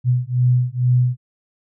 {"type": "beating tone pair", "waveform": "sine", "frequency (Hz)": [123.47, 125.67], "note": ["B2", "B2"], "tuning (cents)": [0, 31], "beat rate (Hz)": 2.2, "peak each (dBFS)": -17, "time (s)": [0.04, 1.17], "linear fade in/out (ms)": 50, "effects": []}